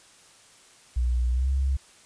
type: tone with pitch glide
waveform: sine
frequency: 61 to 67.29 Hz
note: B1 to C2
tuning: -21 to +49 cents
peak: -21 dBFS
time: 0.96-1.77 s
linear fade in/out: 10 ms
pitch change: +170 cents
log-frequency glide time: 1.31-1.5 s
effects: white hiss -54 dBFS RMS until 2.05 s + resampled to 22050 Hz